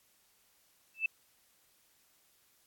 sine tone with exponential growth, 2637 Hz, E7, in tune, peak -24 dBFS, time 0.94-1.06 s, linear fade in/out 5 ms, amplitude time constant 24 ms, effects white hiss -69 dBFS RMS until 2.66 s + AAC 64 kbps

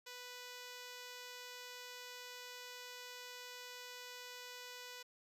5% pulse tone, 494.5 Hz, B4, 2 cents sharp, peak -37 dBFS, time 0.06-5.03 s, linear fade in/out 10 ms, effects resampled to 32000 Hz

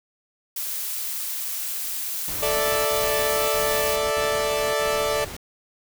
blue noise, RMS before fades -29 dBFS, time 0.56-3.96 s, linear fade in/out 5 ms
pink noise bursts, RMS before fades -36 dBFS, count 5, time 2.28-5.366 s, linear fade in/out 0 ms, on 570 ms, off 59 ms
sawtooth chord, A suspended fourth, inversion none, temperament equal, 440 / 587.3 / 659.3 Hz, A4 / D5 / E5, 0 / 0 / 0 cents, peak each -22 / -20 / -26 dBFS, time 2.42-5.25 s, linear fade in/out 10 ms
effects none

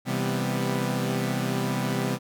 sawtooth chord, C major seventh, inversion none, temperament equal with one note detuned, 130.81 / 164.81 / 197.36 / 246.9 Hz, C3 / E3 / G3 / B3, 0 / 0 / +12 / 0 cents, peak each -25 / -29 / -26 / -27 dBFS, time 0.05-2.19 s, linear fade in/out 50 ms, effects none

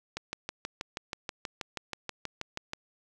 click train, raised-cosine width 0.2 ms, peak -17 dBFS, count 17, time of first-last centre 0.17-2.734 s, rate 6.24 Hz, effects none

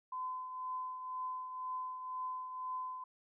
sine tone with tremolo, 1020 Hz, C6, 44 cents flat, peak -36 dBFS, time 0.12-3.04 s, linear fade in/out 5 ms, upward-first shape triangle, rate 2 Hz, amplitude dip 55%, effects none

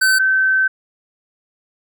square / sine tone pair in turn, 1532 / 1539.3 Hz, G6 / G6, -40 / -32 cents, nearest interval unison, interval 8 cents, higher second, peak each -12 dBFS, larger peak neither, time 0.01-0.19 / 0.19-0.68 s, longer second, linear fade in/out 10 ms, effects none

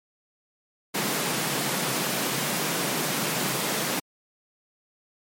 pink high-pass noise, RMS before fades -27 dBFS, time 0.94-4 s, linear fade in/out 10 ms, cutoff 130 Hz, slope 96 dB/octave, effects MP3 64 kbps

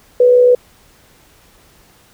sine tone with amplitude modulation, 493.9 Hz, B4, in tune, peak -4 dBFS, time 0.2-0.55 s, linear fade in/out 5 ms, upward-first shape sine, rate 66.8 Hz, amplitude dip 35%, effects pink hiss -49 dBFS RMS until 2.13 s

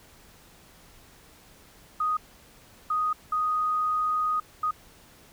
sine tone bursts at uneven times, 1244.5 Hz, D#6, in tune, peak -23 dBFS, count 4, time 2-2.17 / 2.9-3.13 / 3.32-4.4 / 4.63-4.71 s, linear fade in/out 5 ms, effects pink hiss -54 dBFS RMS until 5.32 s

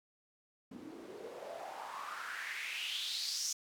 white noise with band-pass filter sweep, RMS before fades -42 dBFS, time 0.71-3.53 s, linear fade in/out 5 ms, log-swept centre 240 to 6200 Hz, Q 4.8, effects none

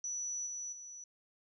sine tone with level steps, 5920 Hz, F#8, in tune, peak -36 / -39 / -46 dBFS, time 0.04-1.04 s, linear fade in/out 2 ms, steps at 0.46 / 0.72 s, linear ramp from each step 10 ms, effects none

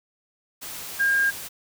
sine tone in noise, 1613 Hz, G6, 49 cents sharp, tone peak -18 dBFS, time 0.99-1.31 s, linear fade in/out 20 ms, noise white, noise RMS -36 dBFS, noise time 0.61-1.49 s, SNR +15 dB, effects none

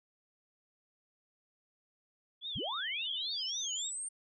sine tone with vibrato, 3322 Hz, G#7, in tune, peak -37 dBFS, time 2.41-3.91 s, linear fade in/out 50 ms, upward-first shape triangle, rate 3.6 Hz, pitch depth 220 cents each way
sine linear sweep, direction up, 32.59 to 8870 Hz, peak -37 dBFS, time 2.55-4.09 s, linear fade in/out 10 ms
effects none

